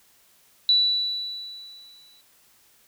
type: tone with exponential decay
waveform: sine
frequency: 3950 Hz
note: B7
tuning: in tune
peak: -14 dBFS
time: 0.69-2.21 s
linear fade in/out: 1 ms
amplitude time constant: 330 ms
effects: white hiss -59 dBFS RMS until 2.87 s